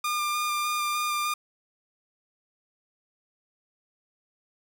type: tone with vibrato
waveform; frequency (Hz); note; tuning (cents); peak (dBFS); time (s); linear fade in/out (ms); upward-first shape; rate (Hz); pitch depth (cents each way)
sawtooth; 1203; D6; +41; -22; 0.04-1.34; 5; square; 3.3; 11
effects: none